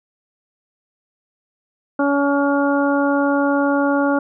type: harmonic tone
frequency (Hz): 282.5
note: C#4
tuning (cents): +33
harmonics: 1 / 2 / 3 / 4 / 5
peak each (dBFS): -17 / -20 / -24 / -27 / -24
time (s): 1.99-4.19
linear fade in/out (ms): 5
effects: none